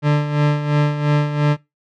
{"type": "tone with tremolo", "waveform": "40% pulse", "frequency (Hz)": 147.7, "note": "D3", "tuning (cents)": 10, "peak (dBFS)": -11, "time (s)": [0.02, 1.57], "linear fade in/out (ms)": 50, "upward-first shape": "sine", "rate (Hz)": 2.9, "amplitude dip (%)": 65, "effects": ["noise-tail reverb RT60 0.2 s tail -21 dB re dry", "low-pass 3000 Hz 12 dB/octave"]}